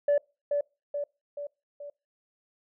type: tone with echo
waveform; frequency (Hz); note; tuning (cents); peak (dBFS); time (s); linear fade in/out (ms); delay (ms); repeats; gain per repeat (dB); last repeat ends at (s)
sine; 578; D5; -28; -18; 0.08-0.18; 5; 430; 4; -5; 1.9
effects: noise-tail reverb RT60 0.3 s tail -26 dB re dry + tanh soft clip ceiling -18 dBFS